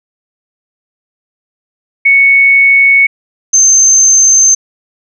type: tone pair in turn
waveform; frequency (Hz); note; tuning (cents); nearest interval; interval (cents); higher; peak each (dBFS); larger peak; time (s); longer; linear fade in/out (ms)
sine; 2217 / 6271; C#7 / G8; 0 / 0; octave + tritone; 1800; second; -3; neither; 2.05-3.07 / 3.53-4.55; neither; 10
effects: none